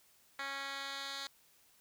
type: tone with band-pass filter sweep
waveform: 10% pulse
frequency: 275.5 Hz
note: C#4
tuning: 11 cents flat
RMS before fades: -42 dBFS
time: 0.39-1.27 s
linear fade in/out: 2 ms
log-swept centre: 2300 to 3900 Hz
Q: 1.6
effects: white hiss -67 dBFS RMS until 1.8 s